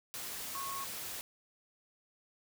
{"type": "tone in noise", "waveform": "sine", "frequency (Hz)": 1096, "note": "C#6", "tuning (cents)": -20, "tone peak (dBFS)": -39, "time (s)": [0.55, 0.84], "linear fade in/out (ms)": 0, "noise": "white", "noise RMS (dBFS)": -42, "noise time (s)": [0.14, 1.21], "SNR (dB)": 0, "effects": []}